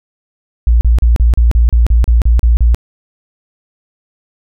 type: tone bursts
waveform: sine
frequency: 58.2 Hz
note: A#1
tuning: 2 cents flat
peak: -5 dBFS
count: 12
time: 0.67-2.746 s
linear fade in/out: 0 ms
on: 140 ms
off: 36 ms
effects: none